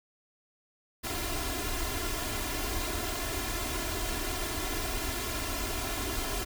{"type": "noise with comb filter", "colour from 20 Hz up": "pink", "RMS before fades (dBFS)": -33, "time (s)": [1.03, 6.45], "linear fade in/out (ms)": 20, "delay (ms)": 2.9, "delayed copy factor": 0.9, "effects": []}